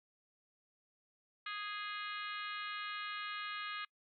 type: harmonic tone with a mistuned harmonic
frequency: 414 Hz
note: G#4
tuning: 5 cents flat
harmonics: 3 / 4 / 5 / 6 / 7 / 8 / 9 / 10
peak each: -44 / -46 / -48 / -50 / -51 / -52 / -53 / -54 dBFS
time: 1.46-3.85 s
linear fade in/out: 5 ms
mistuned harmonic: 5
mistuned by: +17 cents
effects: noise-tail reverb RT60 0.1 s tail -26 dB re dry